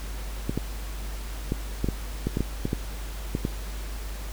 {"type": "clicks", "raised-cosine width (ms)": 3, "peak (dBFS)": -12, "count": 12, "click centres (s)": [0.495, 0.576, 1.521, 1.844, 1.887, 2.27, 2.371, 2.406, 2.654, 2.731, 3.351, 3.451], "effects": ["added 50 Hz sine -32 dBFS peak until 4.32 s", "pink hiss -42 dBFS RMS until 4.32 s"]}